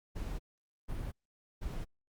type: noise bursts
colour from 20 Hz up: brown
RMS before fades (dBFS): -38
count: 3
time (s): 0.15-1.85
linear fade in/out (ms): 20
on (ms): 240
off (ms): 490
effects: Opus 48 kbps